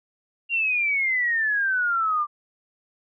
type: exponential sweep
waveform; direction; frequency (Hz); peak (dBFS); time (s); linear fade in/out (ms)
sine; down; 2794 to 1174.7; -20; 0.49-2.27; 50
effects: none